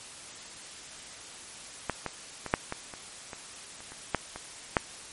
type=clicks; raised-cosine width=0.5 ms; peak=-12 / -16 / -20 / -6 / -17 / -25 / -23 / -30 / -28 / -9 / -22 / -6 dBFS; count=12; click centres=1.897 / 2.063 / 2.463 / 2.539 / 2.724 / 2.938 / 3.332 / 3.805 / 3.92 / 4.147 / 4.36 / 4.768 s; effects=white hiss -45 dBFS RMS until 5.12 s + MP3 48 kbps